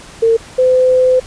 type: tone pair in turn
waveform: sine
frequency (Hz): 455 / 510.7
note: A#4 / C5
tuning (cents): -42 / -42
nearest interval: major second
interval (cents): 200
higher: second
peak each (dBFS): -7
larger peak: neither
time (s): 0.22-0.37 / 0.58-1.2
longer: second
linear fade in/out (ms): 10
effects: pink hiss -36 dBFS RMS until 1.26 s + resampled to 22050 Hz